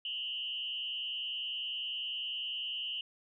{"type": "tone with frequency modulation", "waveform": "sine", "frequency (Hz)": 2960, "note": "F#7", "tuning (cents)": 0, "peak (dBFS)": -35, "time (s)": [0.05, 3.01], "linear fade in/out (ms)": 2, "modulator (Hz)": 130, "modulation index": 1.2, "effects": []}